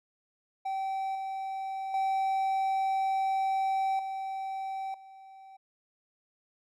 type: tone with level steps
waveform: triangle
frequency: 772 Hz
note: G5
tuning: 27 cents flat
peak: -28 / -31 / -24 / -31 / -46 dBFS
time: 0.65-5.57 s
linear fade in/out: 10 ms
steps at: 1.15 / 1.94 / 3.99 / 4.94 s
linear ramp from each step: 2 ms
effects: none